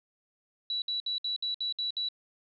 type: tone bursts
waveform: sine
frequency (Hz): 3932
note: B7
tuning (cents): -8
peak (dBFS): -29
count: 8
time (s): 0.7-2.087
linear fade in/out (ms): 2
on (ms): 120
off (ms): 61
effects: none